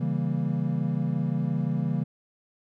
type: chord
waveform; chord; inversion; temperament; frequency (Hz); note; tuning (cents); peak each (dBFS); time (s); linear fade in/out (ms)
triangle; C# diminished seventh; none; equal with one note detuned; 138.59 / 164.24 / 196 / 233.1; C#3 / E3 / G3 / Bb3; 0 / -6 / 0 / 0; -27 / -26 / -30 / -30; 0-2.04; 10
effects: none